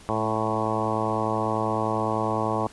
harmonic tone with a mistuned harmonic, 110 Hz, A2, in tune, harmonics 1 / 2 / 3 / 4 / 5 / 6 / 7 / 8 / 9 / 10, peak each -32 / -32 / -32 / -32 / -32 / -32 / -32 / -32 / -32 / -32 dBFS, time 0.09-2.67 s, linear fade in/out 0 ms, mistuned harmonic 2, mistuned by -27 cents, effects pink hiss -49 dBFS RMS until 2.72 s + resampled to 24000 Hz

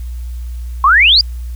sine exponential sweep, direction up, 1035 to 4978 Hz, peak -5 dBFS, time 0.84-1.21 s, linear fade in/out 2 ms, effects added 60 Hz sine -21 dBFS peak until 1.55 s + white hiss -47 dBFS RMS until 1.55 s

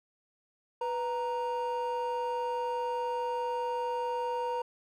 triangle tone pair together, 493.9 / 932.4 Hz, B4 / A#5, 0 / 0 cents, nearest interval major seventh, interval 1100 cents, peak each -31 / -30 dBFS, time 0.81-4.62 s, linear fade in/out 5 ms, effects tanh soft clip ceiling -21 dBFS

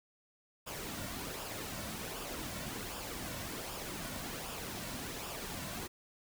pink noise with flanger, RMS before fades -42 dBFS, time 0.66-5.88 s, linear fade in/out 20 ms, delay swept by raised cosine 0.48 to 2.48 ms, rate 1.3 Hz, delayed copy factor -0.5, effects none

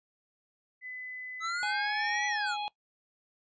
sine tone with pitch glide, 2010 to 2309 Hz, B6 to D7, +30 to -30 cents, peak -39 dBFS, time 0.81-2.31 s, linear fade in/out 50 ms, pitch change +240 cents, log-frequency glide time 1.55-2.05 s
square linear two-way sweep, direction up then down, 1285 to 1975.5 to 1299 Hz, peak -32 dBFS, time 1.4-2.57 s, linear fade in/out 50 ms, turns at 2.27 s
harmonic tone, 832 Hz, G#5, 3 cents sharp, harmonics 1 / 3 / 4 / 5, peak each -33 / -43 / -41 / -45 dBFS, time 1.63-2.68 s, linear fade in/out 0 ms
effects noise-tail reverb RT60 0.1 s tail -20 dB re dry + resampled to 16000 Hz

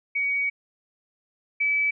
sine tone pair in turn, 2254 / 2297 Hz, C#7 / D7, +28 / -39 cents, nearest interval unison, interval 33 cents, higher second, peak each -22 / -20 dBFS, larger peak second, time 0.15-0.5 / 1.6-1.91 s, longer first, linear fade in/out 10 ms, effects none

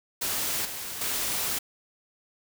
white noise with level steps, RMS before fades -29 / -36 / -29 dBFS, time 0.21-1.59 s, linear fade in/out 10 ms, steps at 0.65 / 1.01 s, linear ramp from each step 5 ms, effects none

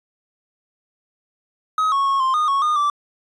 triangle tone with pitch steps, 1268 / 1103 / 1096 / 1049 / 1228 / 1105 / 1222 / 1166 Hz, D#6 / C#6 / C#6 / C6 / D#6 / C#6 / D#6 / D6, +32 / -9 / -20 / +4 / -23 / -6 / -32 / -13 cents, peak -14 dBFS, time 1.78-2.9 s, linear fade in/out 2 ms, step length 140 ms, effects resampled to 24000 Hz

